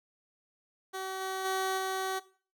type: tone with level steps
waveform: 15% pulse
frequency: 380 Hz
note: F#4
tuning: 46 cents sharp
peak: -29 / -27 / -23 / -25 dBFS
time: 0.93-2.2 s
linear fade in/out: 20 ms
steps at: 1.2 / 1.44 / 1.77 s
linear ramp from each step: 20 ms
effects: noise-tail reverb RT60 0.4 s tail -17 dB re dry